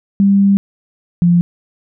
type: tone pair in turn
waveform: sine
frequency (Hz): 198.2 / 173.56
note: G3 / F3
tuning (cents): +19 / -10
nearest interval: major second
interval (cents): 229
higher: first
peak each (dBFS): -7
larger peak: neither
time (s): 0.2-0.57 / 1.22-1.41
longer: first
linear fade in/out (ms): 0
effects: none